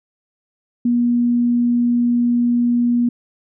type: tone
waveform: sine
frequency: 240.2 Hz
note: B3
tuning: 48 cents flat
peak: -13 dBFS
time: 0.85-3.09 s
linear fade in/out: 5 ms
effects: none